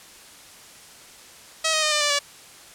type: tone with pitch steps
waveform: 5% pulse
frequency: 640 / 626.1 / 612.5 / 599.2 / 586.2 / 573.5 Hz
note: D#5 / D#5 / D#5 / D5 / D5 / D5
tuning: +49 / +11 / -27 / +35 / -3 / -41 cents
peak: -8 dBFS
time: 1.64-2.192 s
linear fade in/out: 10 ms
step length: 92 ms
effects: white hiss -46 dBFS RMS until 2.74 s + low-pass 10000 Hz 12 dB/octave